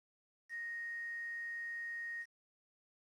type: tone with quantisation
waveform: sine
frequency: 1864.7 Hz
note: A#6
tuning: in tune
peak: -40 dBFS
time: 0.49-2.26 s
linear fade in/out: 50 ms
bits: 10
effects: low-pass 8000 Hz 12 dB/octave